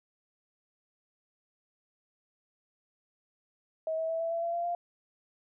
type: tone with pitch steps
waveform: sine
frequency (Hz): 639 / 646.8 / 654.7 / 662.7 / 670.8 / 679 / 687.2 / 695.6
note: D#5 / E5 / E5 / E5 / E5 / F5 / F5 / F5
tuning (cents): +46 / -33 / -12 / +9 / +30 / -49 / -28 / -7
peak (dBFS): -29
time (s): 3.87-4.75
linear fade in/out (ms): 2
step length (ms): 110
effects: none